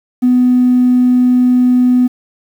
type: tone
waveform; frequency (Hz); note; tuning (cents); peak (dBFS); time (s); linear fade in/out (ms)
triangle; 249.4; B3; +17; -3; 0.22-2.08; 20
effects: tanh soft clip ceiling -4 dBFS + 7-bit